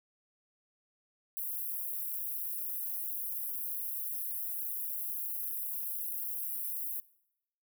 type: high-pass noise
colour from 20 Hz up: white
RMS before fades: -37 dBFS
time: 1.37-7 s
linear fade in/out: 0 ms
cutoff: 11000 Hz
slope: 48 dB/octave
effects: noise-tail reverb RT60 0.8 s tail -22 dB re dry